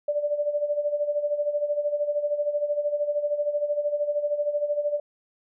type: tone with tremolo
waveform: sine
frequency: 587.3 Hz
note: D5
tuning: in tune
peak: -20 dBFS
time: 0.08-5 s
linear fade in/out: 5 ms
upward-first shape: sine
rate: 13 Hz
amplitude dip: 70%
effects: none